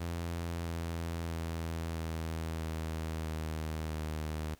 sawtooth tone with pitch steps, 84.8 / 83.58 / 82.39 / 81.2 / 80.04 / 78.89 / 77.76 Hz, E2 / E2 / E2 / E2 / D#2 / D#2 / D#2, +50 / +24 / 0 / -26 / +50 / +24 / 0 cents, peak -31 dBFS, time 0-4.55 s, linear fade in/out 10 ms, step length 650 ms, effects pink hiss -63 dBFS RMS until 4.59 s

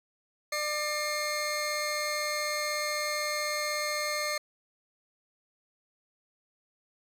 20% pulse tone pair together, 598 / 2131 Hz, D5 / C7, +31 / +31 cents, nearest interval octave + minor seventh, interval 2200 cents, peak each -27 dBFS, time 0.52-4.38 s, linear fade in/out 5 ms, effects resampled to 32000 Hz

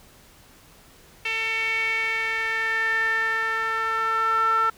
sawtooth tone with band-pass filter sweep, 447.6 Hz, A4, 30 cents sharp, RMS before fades -24 dBFS, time 1.25-4.7 s, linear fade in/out 5 ms, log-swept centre 2500 to 1300 Hz, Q 6.9, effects pink hiss -52 dBFS RMS until 4.77 s

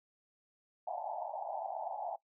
white band-pass noise, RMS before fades -40 dBFS, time 0.87-2.16 s, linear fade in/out 5 ms, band 620 to 890 Hz, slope 96 dB/octave, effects noise-tail reverb RT60 0.1 s tail -19 dB re dry

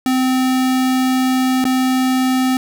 square tone with dropouts, 258.2 Hz, C4, 23 cents flat, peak -14 dBFS, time 0.06-2.57 s, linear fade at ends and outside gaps 1 ms, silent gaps 1.642-1.652 s, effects none

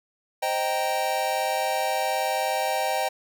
square chord, C minor seventh, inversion none, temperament equal with one note detuned, 523.3 / 622.3 / 779.5 / 932.3 Hz, C5 / Eb5 / G5 / Bb5, 0 / 0 / -10 / 0 cents, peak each -32 / -30 / -27 / -33 dBFS, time 0.42-3.09 s, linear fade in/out 10 ms, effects none

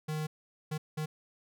square tone bursts at uneven times, 154.3 Hz, D#3, 14 cents flat, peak -33 dBFS, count 3, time 0.08-0.27 / 0.71-0.78 / 0.97-1.06 s, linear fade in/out 10 ms, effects none

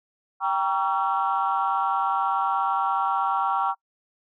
sine chord, G diminished seventh, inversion none, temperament just, 784 / 940.8 / 1128.9 / 1354.7 Hz, G5 / Bb5 / Db6 / Fb6, 0 / +16 / +31 / +47 cents, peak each -25 / -26 / -26 / -27 dBFS, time 0.4-3.75 s, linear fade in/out 50 ms, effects noise-tail reverb RT60 0.1 s tail -25 dB re dry + tanh soft clip ceiling -13 dBFS

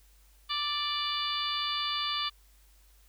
harmonic tone with a mistuned harmonic, 587.3 Hz, D5, in tune, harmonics 2 / 3 / 4 / 5 / 6 / 7 / 8, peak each -34 / -43 / -41 / -36 / -34 / -42 / -38 dBFS, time 0.49-2.3 s, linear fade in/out 20 ms, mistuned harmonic 8, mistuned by -29 cents, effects added 50 Hz sine -58 dBFS peak until 3.08 s + white hiss -65 dBFS RMS until 3.08 s

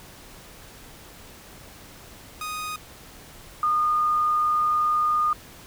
sawtooth / sine tone pair in turn, 1244.5 / 1222.4 Hz, D#6 / D#6, 0 / -31 cents, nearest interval unison, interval 31 cents, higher first, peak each -26 / -19 dBFS, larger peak second, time 2.41-2.76 / 3.63-5.33 s, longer second, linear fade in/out 2 ms, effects pink hiss -46 dBFS RMS until 5.66 s

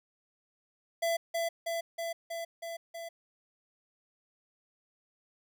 square tone with echo, 670 Hz, E5, 28 cents sharp, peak -28 dBFS, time 1.02-1.17 s, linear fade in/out 10 ms, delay 320 ms, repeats 6, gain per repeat -2 dB, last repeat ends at 3.09 s, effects none

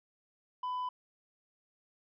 sine tone with tanh clipping, 1000 Hz, B5, 21 cents sharp, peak -34 dBFS, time 0.63-0.89 s, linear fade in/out 5 ms, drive 3 dB, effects none

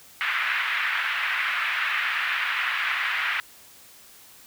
pink band-pass noise, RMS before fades -26 dBFS, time 0.21-3.4 s, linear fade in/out 0 ms, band 1400 to 2600 Hz, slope 24 dB/octave, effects white hiss -50 dBFS RMS until 4.46 s

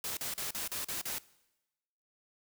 white noise bursts, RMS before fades -37 dBFS, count 7, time 0.04-1.184 s, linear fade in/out 2 ms, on 130 ms, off 39 ms, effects noise-tail reverb RT60 1.0 s tail -21 dB re dry

